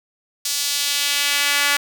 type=tone with high-pass filter sweep; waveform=sawtooth; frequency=286.6 Hz; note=D4; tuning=42 cents flat; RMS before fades=-20 dBFS; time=0.45-1.77 s; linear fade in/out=5 ms; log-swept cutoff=5100 to 1700 Hz; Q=1.2; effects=none